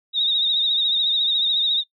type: tone with vibrato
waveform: sine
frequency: 3729 Hz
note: A#7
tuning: in tune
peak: -17 dBFS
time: 0.13-1.84 s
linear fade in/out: 50 ms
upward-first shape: triangle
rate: 14 Hz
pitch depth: 71 cents each way
effects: noise-tail reverb RT60 0.1 s tail -19 dB re dry